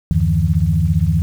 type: tone cluster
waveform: sine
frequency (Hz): 78.3 / 95.7 / 152.4 / 167.5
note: D#2 / G2 / D#3 / E3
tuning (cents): +11 / -41 / -36 / +28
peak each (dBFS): -18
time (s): 0.11-1.22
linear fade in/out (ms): 0
effects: 7-bit